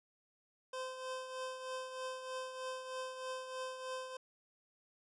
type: tone with tremolo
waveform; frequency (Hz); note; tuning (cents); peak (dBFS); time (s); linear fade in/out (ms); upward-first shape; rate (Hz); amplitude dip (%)
25% pulse; 516; C5; -24; -35; 0.73-4.17; 5; triangle; 3.2; 60
effects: resampled to 22050 Hz